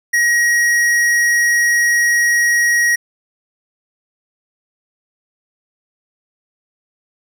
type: tone with tanh clipping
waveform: sine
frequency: 1895 Hz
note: A#6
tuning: 28 cents sharp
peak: -13 dBFS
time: 0.13-2.96 s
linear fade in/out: 10 ms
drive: 15 dB
effects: none